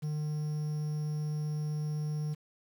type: tone with quantisation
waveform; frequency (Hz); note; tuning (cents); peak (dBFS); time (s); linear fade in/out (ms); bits
triangle; 151.3; D#3; -48; -29; 0.02-2.35; 20; 9
effects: none